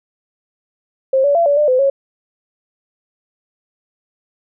sine tone with pitch steps, 531 / 571 / 678 / 573 / 597 / 510 / 550 Hz, C5 / D5 / E5 / D5 / D5 / C5 / C#5, +25 / -49 / +49 / -43 / +28 / -44 / -14 cents, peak -10 dBFS, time 1.13-1.9 s, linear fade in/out 5 ms, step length 110 ms, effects none

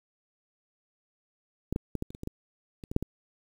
clicks, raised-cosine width 3 ms, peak -16 / -15 / -18 / -18 / -30 / -30 / -24 / -20 / -29 / -23 / -9 / -19 dBFS, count 12, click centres 1.726 / 1.761 / 1.953 / 2.024 / 2.105 / 2.149 / 2.234 / 2.274 / 2.838 / 2.915 / 2.964 / 3.026 s, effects 8-bit

